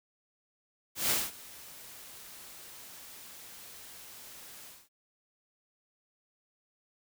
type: noise with ADSR envelope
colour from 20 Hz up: white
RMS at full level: -27 dBFS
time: 0.95-4.89 s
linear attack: 150 ms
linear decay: 210 ms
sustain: -22 dB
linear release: 230 ms
effects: none